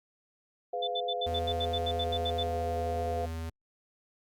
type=chord; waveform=sine; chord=F diminished; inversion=first; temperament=just; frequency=419.1 / 502.9 / 698.5 Hz; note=Ab4 / Cb5 / F5; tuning=+16 / +31 / 0 cents; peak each=-39 / -35 / -33 dBFS; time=0.73-3.26 s; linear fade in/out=5 ms
type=tone bursts; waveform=sine; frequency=3520 Hz; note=A7; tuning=in tune; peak=-31 dBFS; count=13; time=0.82-2.435 s; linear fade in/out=10 ms; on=55 ms; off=75 ms
type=tone with pitch glide; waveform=square; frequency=82.41 to 81.65 Hz; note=E2 to E2; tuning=0 to -16 cents; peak=-35 dBFS; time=1.26-3.5 s; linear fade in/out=10 ms; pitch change=-16 cents; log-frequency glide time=1.85-3.39 s
effects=Opus 48 kbps